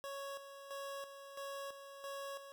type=tone with tremolo; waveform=25% pulse; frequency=554.4 Hz; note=C#5; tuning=in tune; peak=-39 dBFS; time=0.04-2.52 s; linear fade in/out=0 ms; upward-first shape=square; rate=1.5 Hz; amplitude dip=60%; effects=none